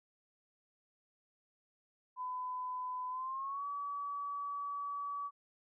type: tone with pitch glide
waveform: sine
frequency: 1006 to 1142.3 Hz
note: B5 to D6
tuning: +32 to -48 cents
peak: -37 dBFS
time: 2.16-5.31 s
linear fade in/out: 50 ms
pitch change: +220 cents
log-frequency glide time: 3.1-3.66 s
effects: none